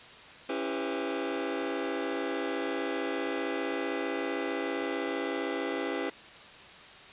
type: chord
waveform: sawtooth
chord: C# half-diminished seventh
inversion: none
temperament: just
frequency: 277.2 / 332.6 / 399.1 / 498.9 Hz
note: C#4 / E4 / G4 / B4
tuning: 0 / +16 / +31 / +17 cents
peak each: -32 dBFS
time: 0.49-6.1 s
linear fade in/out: 5 ms
effects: white hiss -49 dBFS RMS until 7.12 s + resampled to 8000 Hz